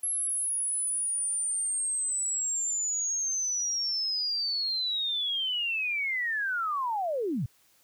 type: linear sweep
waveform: sine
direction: down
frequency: 11175 to 96.7 Hz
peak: -27 dBFS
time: 0.03-7.46 s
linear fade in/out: 5 ms
effects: white hiss -64 dBFS RMS until 7.83 s